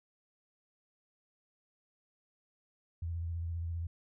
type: tone with vibrato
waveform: sine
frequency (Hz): 84.1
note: E2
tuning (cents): +35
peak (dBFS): -34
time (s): 3.02-3.87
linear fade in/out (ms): 5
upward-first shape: triangle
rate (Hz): 15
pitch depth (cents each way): 47
effects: none